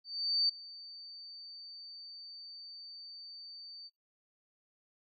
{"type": "tone with ADSR envelope", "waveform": "sine", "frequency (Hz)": 4586, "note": "D8", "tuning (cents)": -42, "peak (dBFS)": -25, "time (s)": [0.04, 3.9], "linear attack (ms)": 450, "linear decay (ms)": 7, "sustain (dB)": -21, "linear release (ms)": 36, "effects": ["noise-tail reverb RT60 0.2 s tail -25 dB re dry"]}